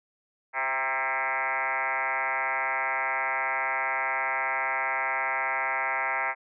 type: tone with frequency modulation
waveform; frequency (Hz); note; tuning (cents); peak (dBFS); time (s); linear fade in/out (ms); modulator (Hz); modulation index
sine; 1471; F#6; -11; -25; 0.53-6.35; 50; 135; 5.7
effects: none